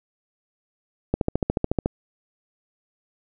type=click train; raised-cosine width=2 ms; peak=-7 dBFS; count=11; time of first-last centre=1.14-1.859 s; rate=13.9 Hz; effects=none